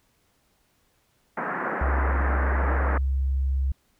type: band-pass noise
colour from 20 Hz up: white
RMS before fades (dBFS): -29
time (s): 1.37-2.98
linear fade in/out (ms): 5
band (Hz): 150 to 1800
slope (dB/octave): 48
type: tone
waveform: sine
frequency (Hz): 67.1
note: C2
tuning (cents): +44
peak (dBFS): -21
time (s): 1.81-3.72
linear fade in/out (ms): 5
effects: pink hiss -67 dBFS RMS until 3.99 s

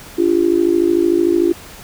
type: tone with amplitude modulation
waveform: sine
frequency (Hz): 343.2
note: F4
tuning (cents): -30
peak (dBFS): -7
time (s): 0.18-1.53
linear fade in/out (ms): 10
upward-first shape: sine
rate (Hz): 53.4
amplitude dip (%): 90
effects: pink hiss -37 dBFS RMS until 1.83 s

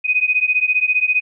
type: beating tone pair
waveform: sine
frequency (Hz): 2492 / 2507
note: D#7 / D#7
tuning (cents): +2 / +12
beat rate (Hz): 15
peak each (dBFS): -17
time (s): 0.04-1.21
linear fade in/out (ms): 20
effects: none

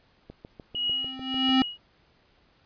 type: click train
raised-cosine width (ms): 2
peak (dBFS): -28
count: 9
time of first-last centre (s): 0.3-1.492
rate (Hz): 6.71
type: tone with exponential growth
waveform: square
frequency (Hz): 261.6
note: C4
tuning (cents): 0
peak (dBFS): -18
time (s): 0.74-1.62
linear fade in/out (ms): 1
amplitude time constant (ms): 190
type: tone with tremolo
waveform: sine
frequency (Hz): 2900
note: F#7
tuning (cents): -35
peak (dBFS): -23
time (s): 0.75-1.78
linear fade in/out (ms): 2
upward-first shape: triangle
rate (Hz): 1.7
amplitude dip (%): 100
effects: pink hiss -63 dBFS RMS until 2.65 s + resampled to 11025 Hz

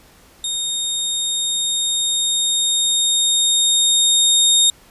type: tone with level ramp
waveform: 25% pulse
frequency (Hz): 3700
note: A#7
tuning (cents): -14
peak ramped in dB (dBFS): -17 to -7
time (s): 0.44-4.7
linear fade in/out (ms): 2
effects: pink hiss -49 dBFS RMS until 4.9 s + resampled to 32000 Hz

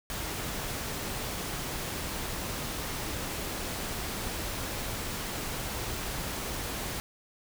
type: noise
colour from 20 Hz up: pink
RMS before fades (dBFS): -35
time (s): 0.1-7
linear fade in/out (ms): 0
effects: none

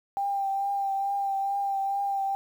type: tone with vibrato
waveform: sine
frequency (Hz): 791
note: G5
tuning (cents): +15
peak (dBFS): -25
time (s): 0.17-2.35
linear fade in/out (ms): 0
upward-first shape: triangle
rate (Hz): 2.3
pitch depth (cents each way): 25
effects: 9-bit

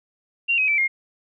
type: tone with pitch steps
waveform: sine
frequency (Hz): 2763 / 2534 / 2323 / 2131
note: F7 / D#7 / D7 / C7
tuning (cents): -19 / +31 / -20 / +31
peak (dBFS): -17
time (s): 0.48-0.88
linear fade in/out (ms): 20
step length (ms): 100
effects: none

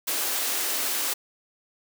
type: high-pass noise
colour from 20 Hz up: white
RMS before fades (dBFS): -27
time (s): 0.07-1.14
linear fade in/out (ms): 10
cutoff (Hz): 250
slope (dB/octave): 48
effects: none

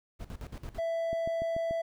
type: noise with tremolo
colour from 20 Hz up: brown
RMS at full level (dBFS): -40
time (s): 0.19-0.8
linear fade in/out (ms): 20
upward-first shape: square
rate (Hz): 9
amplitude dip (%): 80
type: tone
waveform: triangle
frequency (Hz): 663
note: E5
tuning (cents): +10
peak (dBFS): -27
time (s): 0.78-1.82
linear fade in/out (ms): 10
type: click train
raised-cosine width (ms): 3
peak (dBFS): -27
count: 5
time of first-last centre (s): 1.13-1.71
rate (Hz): 6.9
effects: none

